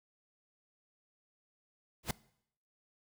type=noise with exponential growth; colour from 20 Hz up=pink; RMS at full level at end=-28 dBFS; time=2.03-2.11 s; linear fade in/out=5 ms; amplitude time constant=17 ms; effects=noise-tail reverb RT60 0.7 s tail -22 dB re dry